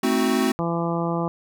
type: chord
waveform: square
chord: A diminished seventh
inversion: none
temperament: equal with one note detuned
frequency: 220 / 261.6 / 317.3 / 370 Hz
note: A3 / C4 / Eb4 / Gb4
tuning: 0 / 0 / +34 / 0 cents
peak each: -25 / -23 / -29 / -25 dBFS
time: 0.03-0.52 s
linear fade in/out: 5 ms
type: harmonic tone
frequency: 168.8 Hz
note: E3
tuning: 41 cents sharp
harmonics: 1 / 2 / 3 / 4 / 5 / 6 / 7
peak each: -25 / -28 / -30 / -31 / -32 / -33 / -33 dBFS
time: 0.59-1.28 s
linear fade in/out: 0 ms
effects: none